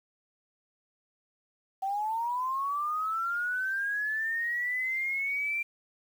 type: linear sweep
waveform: sine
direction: up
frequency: 761 to 2370 Hz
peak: -28 dBFS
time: 1.82-5.63 s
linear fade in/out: 10 ms
effects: 9-bit